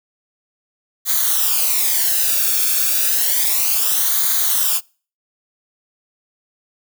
blue noise with flanger, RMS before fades -17 dBFS, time 1.05-4.81 s, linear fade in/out 50 ms, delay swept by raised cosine 0.37 to 1.01 ms, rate 0.31 Hz, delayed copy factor -0.7, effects noise-tail reverb RT60 0.4 s tail -26 dB re dry

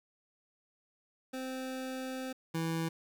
25% pulse tone pair in turn, 260 / 163.79 Hz, C4 / E3, -11 / -11 cents, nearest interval minor sixth, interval 800 cents, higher first, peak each -33 / -28 dBFS, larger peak second, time 1.33-2.33 / 2.54-2.89 s, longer first, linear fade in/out 10 ms, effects 10-bit

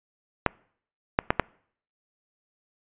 clicks, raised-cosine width 0.5 ms, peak -4 dBFS, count 4, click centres 0.463 / 1.189 / 1.305 / 1.397 s, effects noise-tail reverb RT60 0.6 s tail -25 dB re dry + resampled to 8000 Hz

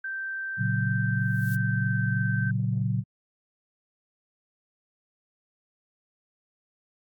sine tone with pitch glide, 1562 to 1552.1 Hz, G6 to G6, -7 to -18 cents, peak -30 dBFS, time 0.04-2.51 s, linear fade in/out 5 ms, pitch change -11 cents, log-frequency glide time 1-2 s
sine chord, F# major, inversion first, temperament just, 115.62 / 138.75 / 185 Hz, A#2 / C#3 / F#3, -14 / +2 / 0 cents, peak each -26 / -29 / -30 dBFS, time 0.57-3.04 s, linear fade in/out 50 ms
violet noise with exponential growth, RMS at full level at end -38 dBFS, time 1.13-1.55 s, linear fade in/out 0 ms, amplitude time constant 90 ms
effects AAC 64 kbps

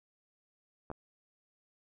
clicks, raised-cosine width 1 ms, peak -27 dBFS, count 2, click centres 0.902 / 0.915 s, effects none

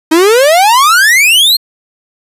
45% pulse exponential sweep, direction up, 307.5 to 4326 Hz, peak -4 dBFS, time 0.11-1.57 s, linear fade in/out 10 ms, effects resampled to 32000 Hz

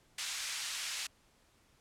white band-pass noise, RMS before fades -39 dBFS, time 0.18-1.07 s, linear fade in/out 5 ms, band 1600 to 6900 Hz, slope 12 dB/octave, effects pink hiss -68 dBFS RMS until 1.8 s + low-pass 11000 Hz 12 dB/octave

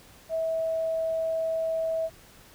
sine tone, 649 Hz, E5, 27 cents flat, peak -25 dBFS, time 0.29-2.1 s, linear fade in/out 50 ms, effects pink hiss -53 dBFS RMS until 2.54 s

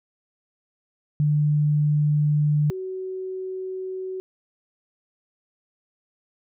sine tone pair in turn, 148.9 / 375.2 Hz, D3 / F#4, +24 / +24 cents, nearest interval octave + major third, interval 1600 cents, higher second, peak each -17 / -28 dBFS, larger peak first, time 1.2-2.7 / 2.7-4.2 s, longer neither, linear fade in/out 0 ms, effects none

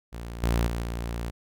sawtooth tone with level steps, 58.1 Hz, A#1, 5 cents flat, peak -31 / -18 / -24 / -26 dBFS, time 0.12-1.31 s, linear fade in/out 20 ms, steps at 0.43 / 0.67 / 0.82 s, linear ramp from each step 5 ms, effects none

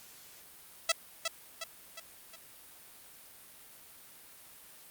5% pulse tone with echo, 659.3 Hz, E5, in tune, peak -13 dBFS, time 0.89-0.92 s, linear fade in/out 5 ms, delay 360 ms, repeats 4, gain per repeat -6 dB, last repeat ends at 2.36 s, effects white hiss -54 dBFS RMS until 4.9 s + Opus 48 kbps

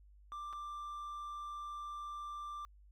triangle tone with dropouts, 1181 Hz, D6, 9 cents sharp, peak -40 dBFS, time 0.32-2.65 s, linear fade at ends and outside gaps 0 ms, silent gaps 0.528-0.532 s, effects added 50 Hz sine -58 dBFS peak until 2.91 s

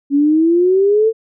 sine exponential sweep, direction up, 277.2 to 454.8 Hz, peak -9 dBFS, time 0.1-1.13 s, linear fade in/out 50 ms, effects none

